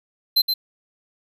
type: tone with echo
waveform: square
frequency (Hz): 4100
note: C8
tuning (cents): -36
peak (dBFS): -14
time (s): 0.36-0.42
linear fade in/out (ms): 10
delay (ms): 120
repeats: 1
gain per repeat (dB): -5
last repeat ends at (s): 0.54
effects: none